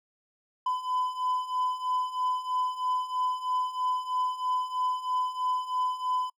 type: beating tone pair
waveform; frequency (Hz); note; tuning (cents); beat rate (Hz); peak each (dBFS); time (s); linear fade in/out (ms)
triangle; 1006 / 1009.1; B5 / B5; +32 / +37; 3.1; -31 / -27; 0.66-6.3; 5
effects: noise-tail reverb RT60 0.1 s tail -25 dB re dry